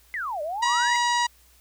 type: exponential two-way sweep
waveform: sine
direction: down then up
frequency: 2093 to 577 to 2093 Hz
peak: -27 dBFS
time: 0.14-0.96 s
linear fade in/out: 0 ms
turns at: 0.42 s
type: harmonic tone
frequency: 960 Hz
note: B5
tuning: 49 cents flat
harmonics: 1 / 2 / 3 / 4 / 5 / 6 / 7 / 8 / 9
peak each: -22 / -27 / -33 / -32 / -34 / -37 / -36 / -43 / -43 dBFS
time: 0.62-1.27 s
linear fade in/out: 10 ms
effects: added 60 Hz sine -58 dBFS peak until 1.6 s + white hiss -58 dBFS RMS until 1.6 s